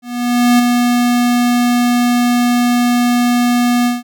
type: tone with ADSR envelope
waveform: square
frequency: 242.8 Hz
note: B3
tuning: 29 cents flat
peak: -7 dBFS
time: 0.02-4.03 s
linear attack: 570 ms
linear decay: 12 ms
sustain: -4 dB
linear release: 170 ms
effects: none